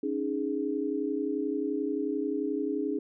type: chord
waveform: sine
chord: C# suspended second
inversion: none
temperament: equal with one note detuned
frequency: 277.2 / 308.6 / 415.3 Hz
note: C#4 / D#4 / G#4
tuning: 0 / -14 / 0 cents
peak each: -32 dBFS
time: 0.03-2.99 s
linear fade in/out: 5 ms
effects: none